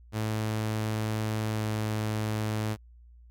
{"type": "tone with pitch glide", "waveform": "sawtooth", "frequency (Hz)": [108.9, 108.09], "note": ["A2", "A2"], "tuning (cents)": [-17, -30], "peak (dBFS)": -24, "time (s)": [0.12, 2.77], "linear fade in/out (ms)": 50, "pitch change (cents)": -13, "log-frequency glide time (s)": [1.5, 1.66], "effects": ["added 59 Hz sine -50 dBFS peak until 3.3 s"]}